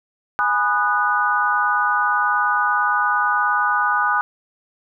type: chord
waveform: sine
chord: G# minor seventh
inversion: none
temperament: equal with one note detuned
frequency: 830.6 / 987.8 / 1228.8 / 1480 Hz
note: G#5 / B5 / D#6 / F#6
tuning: 0 / 0 / -22 / 0 cents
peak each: -23 / -24 / -20 / -20 dBFS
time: 0.39-4.21 s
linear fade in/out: 0 ms
effects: none